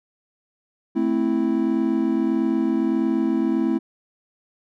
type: chord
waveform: triangle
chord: A minor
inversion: none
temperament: equal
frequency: 220 / 261.6 / 329.6 Hz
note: A3 / C4 / E4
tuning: 0 / 0 / 0 cents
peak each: -22 / -21 / -20 dBFS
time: 0.95-3.79 s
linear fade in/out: 20 ms
effects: none